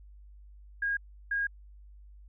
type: tone bursts at uneven times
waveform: sine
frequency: 1631 Hz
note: G#6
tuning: 32 cents flat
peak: -27 dBFS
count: 2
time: 0.82-0.97 / 1.31-1.47 s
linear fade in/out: 5 ms
effects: added 50 Hz sine -49 dBFS peak until 2.28 s